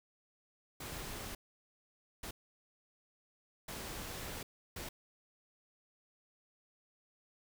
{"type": "noise bursts at uneven times", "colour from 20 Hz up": "pink", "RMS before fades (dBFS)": -44, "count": 4, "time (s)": [[0.8, 1.35], [2.23, 2.31], [3.68, 4.43], [4.76, 4.89]], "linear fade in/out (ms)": 5, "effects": []}